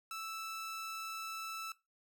sawtooth tone, 1318.5 Hz, E6, in tune, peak -37 dBFS, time 0.11-1.72 s, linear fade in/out 2 ms, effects noise-tail reverb RT60 0.2 s tail -17 dB re dry

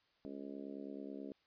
harmonic tone, 69.3 Hz, C#2, in tune, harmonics 3 / 4 / 5 / 6 / 7 / 8 / 9, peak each -51 / -47 / -53 / -52 / -57 / -59 / -57 dBFS, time 0.25-1.32 s, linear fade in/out 0 ms, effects white hiss -75 dBFS RMS until 1.46 s + resampled to 11025 Hz

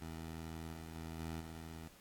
15% pulse tone with level steps, 81.1 Hz, E2, 28 cents flat, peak -38 / -41 / -38 / -35 / -41 dBFS, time 0.01-1.88 s, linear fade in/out 5 ms, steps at 0.73 / 0.95 / 1.19 / 1.4 s, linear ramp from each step 10 ms, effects pink hiss -62 dBFS RMS until 2 s + AAC 64 kbps

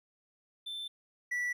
triangle tone pair in turn, 3543 / 1957.1 Hz, A7 / B6, +11 / -16 cents, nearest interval minor seventh, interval 1027 cents, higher first, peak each -36 / -29 dBFS, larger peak second, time 0.66-0.88 / 1.31-1.53 s, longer neither, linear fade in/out 10 ms, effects none

